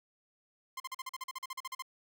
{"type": "tone bursts", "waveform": "sawtooth", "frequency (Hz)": 1046.5, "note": "C6", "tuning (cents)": 0, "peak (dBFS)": -34, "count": 15, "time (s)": [0.77, 1.823], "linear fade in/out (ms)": 5, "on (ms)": 31, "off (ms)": 42, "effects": []}